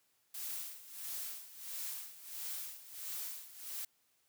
blue noise with tremolo, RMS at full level -41 dBFS, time 0.34-3.85 s, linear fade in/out 5 ms, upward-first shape sine, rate 1.5 Hz, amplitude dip 80%, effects white hiss -75 dBFS RMS until 4.28 s + high-pass 60 Hz 12 dB/octave

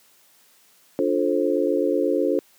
sine chord, D minor seventh, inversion none, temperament just, 293.7 / 352.4 / 440.5 / 528.6 Hz, D4 / F4 / A4 / C5, 0 / +16 / +2 / +18 cents, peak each -24 dBFS, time 0.99-2.39 s, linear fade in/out 0 ms, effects white hiss -57 dBFS RMS until 2.58 s + high-pass 150 Hz 12 dB/octave

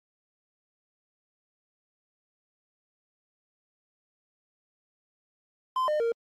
triangle tone with pitch steps, 1032 / 606 / 463.3 Hz, C6 / D#5 / A#4, -24 / -46 / -11 cents, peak -22 dBFS, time 5.76-6.12 s, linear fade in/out 2 ms, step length 120 ms, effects Opus 32 kbps

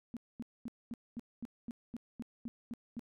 sine tone bursts, 234.7 Hz, A#3, 12 cents sharp, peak -38 dBFS, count 12, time 0.14-2.994 s, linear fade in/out 0 ms, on 27 ms, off 230 ms, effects none

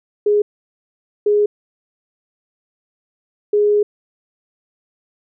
sine tone bursts at uneven times, 415.3 Hz, G#4, in tune, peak -11 dBFS, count 3, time 0.26-0.42 / 1.26-1.46 / 3.53-3.83 s, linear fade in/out 5 ms, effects none

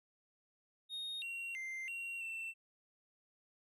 triangle tone with pitch steps, 3717 / 2745 / 2089 / 2746 / 2686 Hz, A#7 / F7 / C7 / F7 / E7, -6 / -31 / -3 / -30 / +32 cents, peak -39 dBFS, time 0.89-2.54 s, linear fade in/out 50 ms, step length 330 ms, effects none

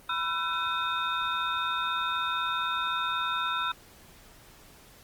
sine tone cluster, 991 / 1346 / 1510 / 2528 / 3659 Hz, B5 / E6 / F#6 / D#7 / A#7, +6 / +36 / +35 / +27 / -33 cents, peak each -34 / -30 / -36 / -39 / -34 dBFS, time 0.09-3.72 s, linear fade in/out 5 ms, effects pink hiss -54 dBFS RMS until 5.03 s + Opus 32 kbps

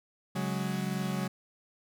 40% pulse chord, C# suspended fourth, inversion none, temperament equal, 138.59 / 185 / 207.7 Hz, C#3 / F#3 / G#3, 0 / 0 / 0 cents, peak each -35 / -32 / -35 dBFS, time 0.35-1.28 s, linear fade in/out 10 ms, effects none

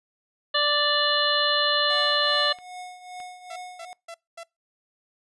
harmonic tone, 587.3 Hz, D5, in tune, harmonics 1 / 2 / 3 / 5 / 6 / 7, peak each -27 / -27 / -27 / -27 / -27 / -27 dBFS, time 0.54-2.53 s, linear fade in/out 10 ms
square tone with tremolo, 727 Hz, F#5, 31 cents flat, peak -35 dBFS, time 1.9-3.93 s, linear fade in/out 0 ms, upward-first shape triangle, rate 2.5 Hz, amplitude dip 75%
clicks, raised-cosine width 0.3 ms, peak -31 dBFS, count 4, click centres 1.985 / 2.339 / 2.587 / 3.202 s
sawtooth tone bursts, 672 Hz, E5, 33 cents sharp, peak -33 dBFS, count 4, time 3.5-4.434 s, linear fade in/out 5 ms, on 61 ms, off 230 ms
effects noise-tail reverb RT60 0.2 s tail -23 dB re dry + resampled to 24000 Hz

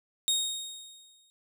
25% pulse tone with exponential decay, 3729 Hz, A#7, in tune, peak -19 dBFS, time 0.28-1.3 s, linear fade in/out 0 ms, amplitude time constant 220 ms, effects none

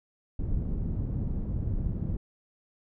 pink low-pass noise, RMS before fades -30 dBFS, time 0.39-2.17 s, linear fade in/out 5 ms, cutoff 180 Hz, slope 12 dB/octave, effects none

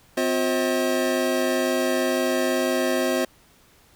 square tone cluster, 256.1 / 358.1 / 532 / 638 Hz, C4 / F4 / C5 / D#5, -37 / +43 / +29 / +43 cents, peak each -27 dBFS, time 0.17-3.25 s, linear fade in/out 5 ms, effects pink hiss -56 dBFS RMS until 3.95 s

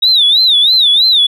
sine tone with vibrato, 3729 Hz, A#7, in tune, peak -5 dBFS, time 0.02-1.27 s, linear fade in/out 10 ms, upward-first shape sine, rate 3.1 Hz, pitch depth 170 cents each way, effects tanh soft clip ceiling -1 dBFS

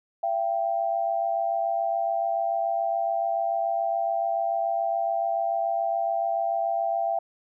sine tone pair together, 676 / 783 Hz, E5 / G5, +43 / -2 cents, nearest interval minor third, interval 255 cents, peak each -25 / -27 dBFS, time 0.23-7.19 s, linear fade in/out 5 ms, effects none

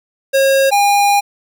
square tone pair in turn, 542 / 810.5 Hz, C#5 / G#5, -39 / -42 cents, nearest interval perfect fifth, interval 697 cents, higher second, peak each -10 / -10 dBFS, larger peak neither, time 0.33-0.71 / 0.71-1.21 s, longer second, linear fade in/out 20 ms, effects 8-bit

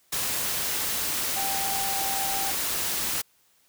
sine tone in noise, 784 Hz, G5, in tune, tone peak -31 dBFS, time 1.36-2.51 s, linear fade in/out 10 ms, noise white, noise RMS -28 dBFS, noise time 0.12-3.22 s, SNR -6 dB, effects white hiss -64 dBFS RMS until 3.68 s

